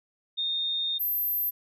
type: tone pair in turn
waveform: sine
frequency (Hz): 3666 / 12331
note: A#7 / G9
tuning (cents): -30 / -30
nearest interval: octave + major sixth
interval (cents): 2100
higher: second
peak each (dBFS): -26 / -25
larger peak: second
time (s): 0.37-0.99 / 0.99-1.51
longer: first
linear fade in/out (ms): 20
effects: none